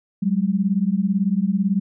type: beating tone pair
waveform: sine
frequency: 186.7 / 204.7 Hz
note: F#3 / G#3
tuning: +16 / -25 cents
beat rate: 18 Hz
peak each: -20 / -20 dBFS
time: 0.22-1.8 s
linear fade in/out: 10 ms
effects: none